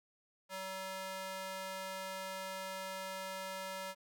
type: tone with high-pass filter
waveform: square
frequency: 190 Hz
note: F#3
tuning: 46 cents sharp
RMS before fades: -43 dBFS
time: 0.49-3.95 s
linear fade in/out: 50 ms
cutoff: 670 Hz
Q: 0.93
effects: none